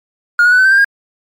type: tone with pitch steps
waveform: triangle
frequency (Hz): 1427 / 1457.8 / 1489.3 / 1521.5 / 1554.4 / 1587.9 / 1622.2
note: F6 / F#6 / F#6 / F#6 / G6 / G6 / G#6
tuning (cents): +37 / -26 / +11 / +48 / -15 / +22 / -41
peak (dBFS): -3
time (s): 0.39-0.845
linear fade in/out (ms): 2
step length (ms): 65
effects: tanh soft clip ceiling -1 dBFS + MP3 96 kbps